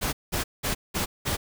pink noise bursts, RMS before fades -27 dBFS, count 5, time 0.01-1.37 s, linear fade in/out 20 ms, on 120 ms, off 190 ms, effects none

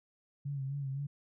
sine tone with vibrato, 138.2 Hz, C#3, 5 cents flat, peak -34 dBFS, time 0.45-1.07 s, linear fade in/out 10 ms, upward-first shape sine, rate 3.9 Hz, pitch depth 58 cents each way, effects none

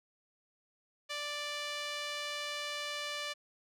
sawtooth tone with band-pass filter, 587.3 Hz, D5, in tune, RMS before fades -39 dBFS, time 1.09-3.34 s, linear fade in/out 20 ms, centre 3300 Hz, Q 0.99, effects none

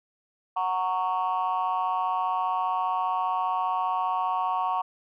sine chord, F# major, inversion none, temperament just, 740 / 925 / 1110 Hz, F#5 / A#5 / C#6, 0 / -14 / +2 cents, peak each -27 dBFS, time 0.56-4.82 s, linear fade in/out 10 ms, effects tanh soft clip ceiling -18 dBFS

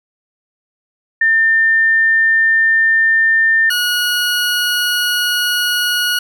sine / 20% pulse tone pair in turn, 1800 / 1452.3 Hz, A6 / F#6, +39 / -33 cents, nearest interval major third, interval 372 cents, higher first, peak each -9 dBFS, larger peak neither, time 1.21-3.7 / 3.7-6.19 s, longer neither, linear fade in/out 5 ms, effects none

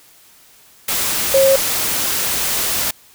sine tone in noise, 540 Hz, C#5, 45 cents flat, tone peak -9 dBFS, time 1.34-1.56 s, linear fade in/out 5 ms, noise white, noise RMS -19 dBFS, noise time 0.88-2.91 s, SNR +7 dB, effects white hiss -48 dBFS RMS until 3.14 s

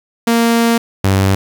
sawtooth tone pair in turn, 232 / 96.73 Hz, A#3 / G2, -8 / -23 cents, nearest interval octave + minor third, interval 1515 cents, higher first, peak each -6 dBFS, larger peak neither, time 0.27-0.78 / 1.04-1.35 s, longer first, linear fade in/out 5 ms, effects 7-bit

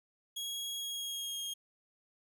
sawtooth tone with pitch glide, 3310 to 3246 Hz, G#7 to G#7, -6 to -40 cents, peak -34 dBFS, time 0.36-1.54 s, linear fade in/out 10 ms, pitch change -34 cents, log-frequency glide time 0.76-1.4 s, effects none

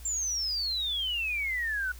sine exponential sweep, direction down, 7380 to 1458 Hz, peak -28 dBFS, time 0.05-1.92 s, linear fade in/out 5 ms, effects added 60 Hz sine -43 dBFS peak until 1.99 s + white hiss -53 dBFS RMS until 1.99 s

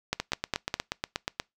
two click trains, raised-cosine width 0.2 ms, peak -9 / -11 dBFS, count 4 / 11, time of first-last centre 0.13-0.741 / 0.2-1.399 s, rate 4.91 / 8.34 Hz, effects noise-tail reverb RT60 0.2 s tail -25 dB re dry

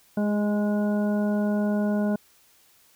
harmonic tone with a mistuned harmonic, 207.9 Hz, G#3, 2 cents sharp, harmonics 1 / 2 / 3 / 4 / 5 / 7, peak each -22 / -33 / -30 / -40 / -44 / -40 dBFS, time 0.17-2.16 s, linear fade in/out 5 ms, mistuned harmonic 2, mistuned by -16 cents, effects white hiss -59 dBFS RMS until 2.95 s

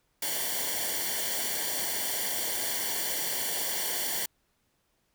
white noise with comb filter, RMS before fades -31 dBFS, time 0.22-4.26 s, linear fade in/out 5 ms, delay 0.78 ms, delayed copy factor -0.8, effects pink hiss -73 dBFS RMS until 5.14 s

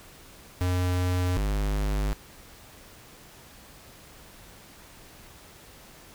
square tone pair in turn, 90.3 / 50.68 Hz, F#2 / G#1, -42 / -42 cents, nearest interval minor seventh, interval 1000 cents, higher first, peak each -24 / -25 dBFS, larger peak first, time 0.61-1.37 / 1.37-2.13 s, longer neither, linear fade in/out 0 ms, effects pink hiss -50 dBFS RMS until 6.14 s

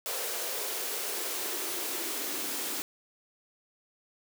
white noise with high-pass filter sweep, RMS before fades -34 dBFS, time 0.06-2.82 s, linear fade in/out 0 ms, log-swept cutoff 490 to 280 Hz, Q 3.4, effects none

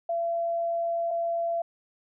sine tone pair in turn, 677 / 677 Hz, E5 / E5, +46 / +46 cents, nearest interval unison, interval 0 cents, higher neither, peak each -25 dBFS, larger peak neither, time 0.09-1.11 / 1.11-1.62 s, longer first, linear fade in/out 5 ms, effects none

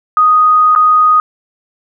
sine tone with dropouts, 1244.5 Hz, D#6, in tune, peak -5 dBFS, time 0.17-1.2 s, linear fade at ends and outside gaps 1 ms, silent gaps 0.751-0.76 s, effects none

